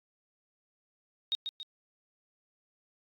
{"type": "tone with echo", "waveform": "sine", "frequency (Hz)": 3729, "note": "A#7", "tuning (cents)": 0, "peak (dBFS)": -27, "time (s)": [1.32, 1.35], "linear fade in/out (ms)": 0, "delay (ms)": 140, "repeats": 2, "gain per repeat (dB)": -6, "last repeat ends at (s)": 1.63, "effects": ["AAC 48 kbps"]}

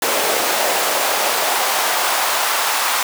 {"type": "noise with high-pass filter sweep", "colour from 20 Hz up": "pink", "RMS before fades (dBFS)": -18, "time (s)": [0.02, 3.03], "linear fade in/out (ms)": 2, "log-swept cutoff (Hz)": [510, 980], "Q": 1.6, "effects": []}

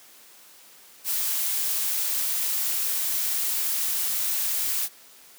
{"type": "noise", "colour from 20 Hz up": "blue", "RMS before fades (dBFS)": -26, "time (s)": [1.04, 4.89], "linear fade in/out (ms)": 50, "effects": ["white hiss -51 dBFS RMS until 5.38 s", "high-pass 200 Hz 12 dB/octave"]}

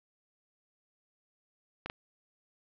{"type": "clicks", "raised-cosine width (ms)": 0.3, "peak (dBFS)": -20, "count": 2, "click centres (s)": [1.86, 1.899], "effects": ["low-pass 4000 Hz 12 dB/octave"]}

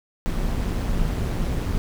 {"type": "noise with amplitude modulation", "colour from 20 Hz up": "brown", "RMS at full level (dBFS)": -21, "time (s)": [0.26, 1.78], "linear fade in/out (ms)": 0, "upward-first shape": "sine", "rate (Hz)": 192, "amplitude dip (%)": 60, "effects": []}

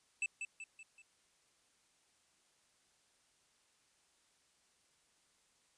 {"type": "tone with echo", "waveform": "square", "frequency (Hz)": 2637, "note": "E7", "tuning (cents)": 0, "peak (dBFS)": -34, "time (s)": [0.22, 0.26], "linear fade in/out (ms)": 2, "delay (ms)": 190, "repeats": 4, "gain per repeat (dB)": -6, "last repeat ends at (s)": 1.02, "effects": ["white hiss -73 dBFS RMS until 5.77 s", "resampled to 22050 Hz"]}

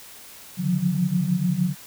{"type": "tone cluster", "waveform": "sine", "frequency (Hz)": [141.4, 151.9, 175.7, 182.3], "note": ["C#3", "D#3", "F3", "F#3"], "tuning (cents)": [35, -41, 11, -25], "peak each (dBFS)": [-29, -27, -27, -22], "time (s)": [0.57, 1.75], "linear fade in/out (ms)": 50, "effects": ["white hiss -44 dBFS RMS until 1.86 s"]}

